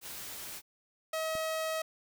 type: noise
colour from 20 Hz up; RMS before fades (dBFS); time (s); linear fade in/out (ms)
white; -43; 0.01-0.62; 50
type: tone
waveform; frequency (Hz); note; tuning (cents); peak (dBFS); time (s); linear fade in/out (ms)
sawtooth; 638; D#5; +43; -28; 1.13-1.82; 5
type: click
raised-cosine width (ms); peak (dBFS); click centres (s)
3; -33; 1.353
effects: none